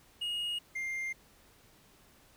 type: tone pair in turn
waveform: triangle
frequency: 2871 / 2106 Hz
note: F7 / C7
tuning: +47 / +11 cents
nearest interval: perfect fourth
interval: 536 cents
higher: first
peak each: -31 / -32 dBFS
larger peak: first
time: 0.21-0.59 / 0.75-1.13 s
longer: neither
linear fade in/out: 10 ms
effects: pink hiss -62 dBFS RMS until 2.36 s